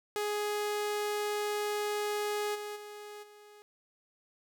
sawtooth tone with level steps, 416.7 Hz, G#4, 6 cents sharp, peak -27 / -34 / -40 / -49 dBFS, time 0.16-3.62 s, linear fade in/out 0 ms, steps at 2.54 / 2.75 / 3.22 s, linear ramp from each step 20 ms, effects none

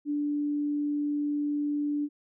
sine tone, 292.6 Hz, D4, 6 cents flat, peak -26 dBFS, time 0.05-2.09 s, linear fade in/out 50 ms, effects none

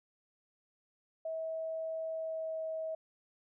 sine tone with pitch glide, 645 to 640.2 Hz, E5 to D#5, -38 to +49 cents, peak -35 dBFS, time 1.25-2.95 s, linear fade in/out 5 ms, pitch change -13 cents, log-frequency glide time 2.11-2.63 s, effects none

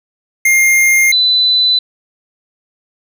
square / sine tone pair in turn, 2119 / 4000 Hz, C7 / B7, +21 / +21 cents, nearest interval major seventh, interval 1100 cents, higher second, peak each -8 dBFS, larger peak neither, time 0.45-1.12 / 1.12-1.79 s, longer neither, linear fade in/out 5 ms, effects none

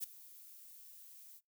violet noise with ADSR envelope, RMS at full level -37 dBFS, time 0-1.41 s, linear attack 36 ms, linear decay 9 ms, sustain -19 dB, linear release 48 ms, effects noise-tail reverb RT60 0.2 s tail -24 dB re dry

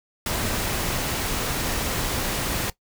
pink noise, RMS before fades -26 dBFS, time 0.26-2.7 s, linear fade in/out 2 ms, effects noise-tail reverb RT60 0.1 s tail -18 dB re dry

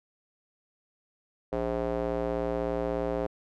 square tone with band-pass filter, 58.27 Hz, A#1, in tune, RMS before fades -30 dBFS, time 1.52-3.27 s, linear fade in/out 10 ms, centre 520 Hz, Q 2.2, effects none

